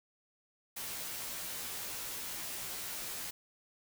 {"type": "noise with comb filter", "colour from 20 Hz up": "white", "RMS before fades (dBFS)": -41, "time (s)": [0.76, 3.31], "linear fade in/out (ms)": 10, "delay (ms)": 14, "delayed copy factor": -0.9, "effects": []}